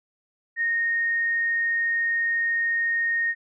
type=tone; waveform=sine; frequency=1853 Hz; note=A#6; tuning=11 cents flat; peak=-21 dBFS; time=0.56-3.35 s; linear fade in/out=50 ms; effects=none